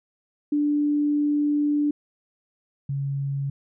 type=tone pair in turn; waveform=sine; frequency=293.7 / 139 Hz; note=D4 / C#3; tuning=0 / +5 cents; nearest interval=octave + minor second; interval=1295 cents; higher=first; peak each=-19 / -24 dBFS; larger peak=first; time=0.52-1.91 / 2.89-3.5 s; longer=first; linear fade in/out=5 ms; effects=none